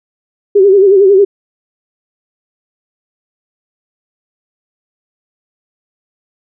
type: tone with vibrato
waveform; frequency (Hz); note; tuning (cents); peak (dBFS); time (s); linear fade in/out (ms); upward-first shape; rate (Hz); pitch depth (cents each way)
sine; 392; G4; 0; -3; 0.55-1.25; 10; sine; 11; 84
effects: none